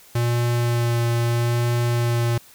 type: tone with vibrato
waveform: square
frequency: 118.7 Hz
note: A#2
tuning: 32 cents sharp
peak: -19 dBFS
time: 0.15-2.38 s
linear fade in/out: 5 ms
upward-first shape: sine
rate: 0.78 Hz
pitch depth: 13 cents each way
effects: white hiss -49 dBFS RMS until 2.54 s